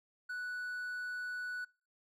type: tone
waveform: triangle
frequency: 1480 Hz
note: F#6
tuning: in tune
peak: -36 dBFS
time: 0.29-1.65 s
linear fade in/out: 10 ms
effects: noise-tail reverb RT60 0.4 s tail -26 dB re dry